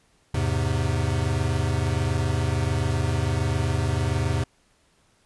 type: chord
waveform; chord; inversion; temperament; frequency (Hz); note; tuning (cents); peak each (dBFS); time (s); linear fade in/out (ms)
square; E augmented; none; equal; 82.41 / 103.83 / 130.81; E2 / G#2 / B#2; 0 / 0 / 0; -27; 0.34-4.44; 5
effects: pink hiss -63 dBFS RMS until 5.25 s + resampled to 24000 Hz